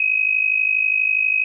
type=tone with amplitude modulation; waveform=sine; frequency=2535 Hz; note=D#7; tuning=32 cents sharp; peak=-12 dBFS; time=0-1.44 s; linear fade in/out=5 ms; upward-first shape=sine; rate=52.3 Hz; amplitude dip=80%; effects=none